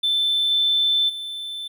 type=tone with level steps; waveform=triangle; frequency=3533 Hz; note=A7; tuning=6 cents sharp; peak=-15 / -13 / -27 dBFS; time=0.03-1.68 s; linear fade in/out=10 ms; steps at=0.5 / 1.08 s; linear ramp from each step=20 ms; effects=tanh soft clip ceiling -14 dBFS